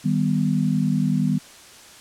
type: chord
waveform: sine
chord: Eb augmented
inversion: none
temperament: equal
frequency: 155.56 / 196 / 246.9 Hz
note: Eb3 / G3 / B3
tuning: 0 / 0 / 0 cents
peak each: -22 / -22 / -23 dBFS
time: 0.04-1.39 s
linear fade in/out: 20 ms
effects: white hiss -45 dBFS RMS until 2 s + low-pass 9000 Hz 12 dB/octave